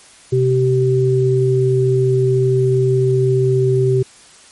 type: tone pair together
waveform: sine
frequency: 128.58 / 385.3 Hz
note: C3 / G4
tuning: -30 / -30 cents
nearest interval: octave + perfect fifth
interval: 1900 cents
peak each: -14 dBFS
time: 0.32-4.03 s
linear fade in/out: 10 ms
effects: white hiss -44 dBFS RMS until 4.51 s + MP3 48 kbps